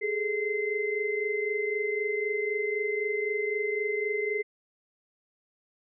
sine tone cluster, 408.8 / 432.7 / 2069 Hz, G#4 / A4 / C7, -27 / -29 / -20 cents, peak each -31 dBFS, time 0.01-4.43 s, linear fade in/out 20 ms, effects none

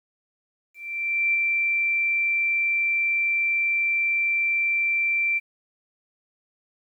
sine tone with ADSR envelope, 2349 Hz, D7, in tune, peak -18 dBFS, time 0.74-5.4 s, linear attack 600 ms, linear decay 15 ms, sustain -2 dB, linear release 28 ms, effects 10-bit

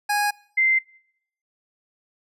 25% pulse / sine tone pair in turn, 826 / 2081 Hz, G#5 / C7, -10 / -10 cents, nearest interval octave + major third, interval 1600 cents, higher second, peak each -16 dBFS, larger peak neither, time 0.09-0.31 / 0.57-0.79 s, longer neither, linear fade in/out 10 ms, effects noise-tail reverb RT60 0.7 s tail -25 dB re dry + resampled to 32000 Hz

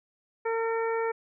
harmonic tone, 454.5 Hz, A#4, 44 cents flat, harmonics 1 / 2 / 3 / 4 / 5, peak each -27 / -33 / -37 / -39 / -41 dBFS, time 0.45-1.12 s, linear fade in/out 10 ms, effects none

